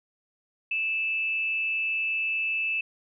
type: tone with amplitude modulation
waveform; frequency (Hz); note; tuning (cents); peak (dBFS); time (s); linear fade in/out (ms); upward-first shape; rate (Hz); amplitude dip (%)
sine; 2632; E7; -3; -23; 0.71-2.81; 5; sine; 225; 40
effects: none